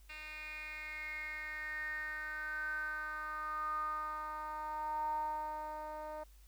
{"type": "tone with band-pass filter sweep", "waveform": "10% pulse", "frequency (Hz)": 306.6, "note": "D#4", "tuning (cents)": -25, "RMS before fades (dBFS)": -41, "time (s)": [0.09, 6.24], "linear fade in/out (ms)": 10, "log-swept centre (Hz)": [2700, 720], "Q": 9.2, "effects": ["added 50 Hz sine -57 dBFS peak until 6.47 s", "white hiss -69 dBFS RMS until 6.47 s"]}